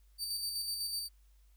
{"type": "tone with tremolo", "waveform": "sawtooth", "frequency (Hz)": 4617, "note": "D8", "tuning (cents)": -30, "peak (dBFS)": -31, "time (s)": [0.18, 1.09], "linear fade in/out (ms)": 50, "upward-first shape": "square", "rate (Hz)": 8, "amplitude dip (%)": 35, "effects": ["added 50 Hz sine -60 dBFS peak until 1.56 s", "white hiss -75 dBFS RMS until 1.56 s"]}